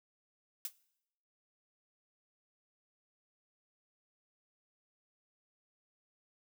blue noise with exponential decay, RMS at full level -33 dBFS, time 0.65-0.73 s, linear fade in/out 2 ms, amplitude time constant 16 ms, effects noise-tail reverb RT60 0.8 s tail -21 dB re dry

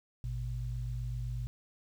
sine tone pair together, 53.54 / 121.6 Hz, A1 / B2, -47 / -26 cents, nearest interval octave + major second, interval 1421 cents, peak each -37 / -36 dBFS, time 0.24-1.47 s, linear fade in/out 0 ms, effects 10-bit

